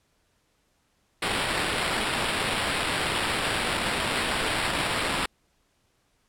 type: noise with sample-and-hold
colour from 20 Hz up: blue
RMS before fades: -27 dBFS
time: 1.22-5.26 s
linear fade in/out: 5 ms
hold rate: 6300 Hz
effects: pink hiss -69 dBFS RMS until 6.28 s + low-pass 11000 Hz 12 dB/octave